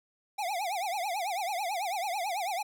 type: tone with vibrato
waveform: square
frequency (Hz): 760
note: F#5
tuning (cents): +46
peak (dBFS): -31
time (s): 0.38-2.63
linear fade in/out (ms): 10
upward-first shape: triangle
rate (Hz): 9.1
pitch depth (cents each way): 240
effects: none